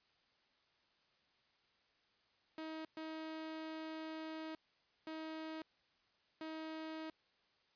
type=tone bursts at uneven times; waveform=sawtooth; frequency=317 Hz; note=D#4; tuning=32 cents sharp; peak=-40 dBFS; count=4; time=2.58-2.85 / 2.97-4.55 / 5.07-5.62 / 6.41-7.1 s; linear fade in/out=2 ms; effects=white hiss -75 dBFS RMS until 7.75 s + resampled to 11025 Hz